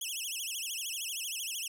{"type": "tone with vibrato", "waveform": "15% pulse", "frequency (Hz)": 2960, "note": "F#7", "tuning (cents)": 0, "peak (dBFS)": -28, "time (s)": [0.01, 1.68], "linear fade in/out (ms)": 5, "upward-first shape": "sine", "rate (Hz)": 13, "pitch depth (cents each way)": 240, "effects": []}